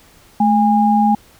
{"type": "tone pair together", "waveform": "sine", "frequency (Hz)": [216.4, 817], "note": ["A3", "G#5"], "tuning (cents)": [-29, -29], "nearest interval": "octave + major seventh", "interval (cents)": 2300, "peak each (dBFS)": -13, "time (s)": [0.4, 1.15], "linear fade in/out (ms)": 5, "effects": ["pink hiss -48 dBFS RMS until 1.39 s"]}